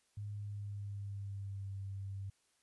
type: tone with pitch glide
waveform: sine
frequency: 103.2 to 97.86 Hz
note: G#2 to G2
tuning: -10 to -2 cents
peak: -40 dBFS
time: 0.17-2.3 s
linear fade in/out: 5 ms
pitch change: -92 cents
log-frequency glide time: 0.32-1.72 s
effects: white hiss -75 dBFS RMS until 2.62 s + resampled to 24000 Hz